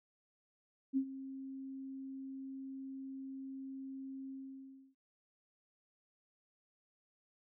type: tone with ADSR envelope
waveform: sine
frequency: 267.9 Hz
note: C4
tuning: 41 cents sharp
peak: -28 dBFS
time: 0.93-4.95 s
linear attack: 39 ms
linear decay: 75 ms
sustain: -15 dB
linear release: 650 ms
effects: none